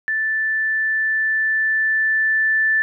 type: tone with level ramp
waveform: sine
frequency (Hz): 1760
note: A6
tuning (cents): 0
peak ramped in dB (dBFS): -18 to -14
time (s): 0.08-2.82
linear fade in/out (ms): 0
effects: none